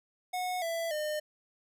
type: tone with pitch steps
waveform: square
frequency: 730 / 665.6 / 606.8 Hz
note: F#5 / E5 / D#5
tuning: -24 / +17 / -44 cents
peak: -32 dBFS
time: 0.33-1.2 s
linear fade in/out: 10 ms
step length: 290 ms
effects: none